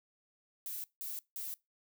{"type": "noise bursts", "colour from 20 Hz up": "violet", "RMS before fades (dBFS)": -41, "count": 3, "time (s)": [0.66, 1.54], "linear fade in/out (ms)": 0, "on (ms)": 180, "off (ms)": 170, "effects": ["noise-tail reverb RT60 0.2 s tail -22 dB re dry"]}